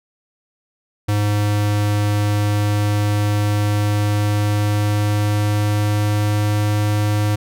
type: tone with pitch glide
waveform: square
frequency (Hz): 103.83 to 104.67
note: G#2 to G#2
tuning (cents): 0 to +14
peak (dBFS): -16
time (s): 1.08-7.36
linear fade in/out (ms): 10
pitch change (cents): +14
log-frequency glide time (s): 3.64-6.8
effects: none